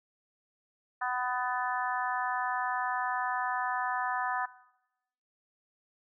harmonic tone, 250 Hz, B3, 21 cents sharp, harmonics 3 / 4 / 5 / 6 / 7, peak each -34 / -35 / -36 / -37 / -37 dBFS, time 1.01-4.46 s, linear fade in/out 10 ms, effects noise-tail reverb RT60 0.9 s tail -20 dB re dry

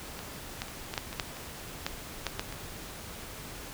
clicks, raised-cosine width 0.2 ms, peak -23 / -15 / -25 / -17 / -12 / -22 / -11 / -27 / -12 / -12 / -13 / -21 dBFS, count 12, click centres 0.191 / 0.619 / 0.683 / 0.939 / 0.978 / 1.129 / 1.198 / 1.369 / 1.865 / 2.267 / 2.395 / 2.525 s, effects pink hiss -43 dBFS RMS until 3.73 s

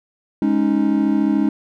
triangle chord, Ab suspended fourth, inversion none, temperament equal, 207.7 / 277.2 / 311.1 Hz, Ab3 / Db4 / Eb4, 0 / 0 / 0 cents, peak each -17 dBFS, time 0.42-1.49 s, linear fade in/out 2 ms, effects none

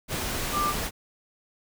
sine tone in noise, 1186 Hz, D6, 17 cents sharp, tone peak -24 dBFS, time 0.52-0.74 s, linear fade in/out 50 ms, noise pink, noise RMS -30 dBFS, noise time 0.08-0.91 s, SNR +3 dB, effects none

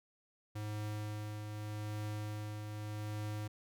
square tone with tremolo, 105.8 Hz, G#2, 33 cents sharp, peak -38 dBFS, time 0.55-3.48 s, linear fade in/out 10 ms, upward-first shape triangle, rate 0.83 Hz, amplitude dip 40%, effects none

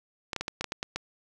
clicks, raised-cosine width 0.2 ms, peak -14 dBFS, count 9, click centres 0.332 / 0.363 / 0.41 / 0.481 / 0.61 / 0.643 / 0.721 / 0.829 / 0.96 s, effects none

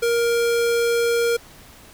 square tone, 469 Hz, A#4, 11 cents sharp, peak -18 dBFS, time 0.02-1.37 s, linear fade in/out 10 ms, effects pink hiss -46 dBFS RMS until 1.93 s

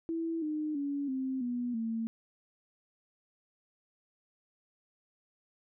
sine tone with pitch steps, 329.2 / 305.4 / 283.3 / 262.8 / 243.8 / 226.2 Hz, E4 / D#4 / C#4 / C4 / B3 / A3, -2 / -32 / +38 / +8 / -22 / +48 cents, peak -31 dBFS, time 0.09-2.07 s, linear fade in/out 0 ms, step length 330 ms, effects none

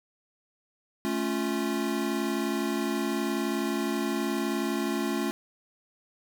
square chord, A augmented, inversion none, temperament equal with one note detuned, 218.1 / 277.2 / 349.2 Hz, A3 / C#4 / E#4, -15 / 0 / 0 cents, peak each -32 dBFS, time 1.05-5.31 s, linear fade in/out 0 ms, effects none

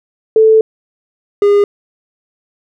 sine / triangle tone pair in turn, 440 / 407.2 Hz, A4 / G#4, 0 / -34 cents, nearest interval minor second, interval 134 cents, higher first, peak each -4 dBFS, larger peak neither, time 0.36-0.61 / 1.42-1.64 s, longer first, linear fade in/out 2 ms, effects none

